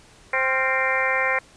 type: harmonic tone with a mistuned harmonic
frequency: 262.3 Hz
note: C4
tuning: 4 cents sharp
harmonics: 2 / 3 / 4 / 5 / 6 / 7 / 8 / 9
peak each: -27 / -30 / -28 / -30 / -31 / -25 / -25 / -29 dBFS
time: 0.33-1.39 s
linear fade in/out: 5 ms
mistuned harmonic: 5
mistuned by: +88 cents
effects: pink hiss -51 dBFS RMS until 1.56 s + resampled to 22050 Hz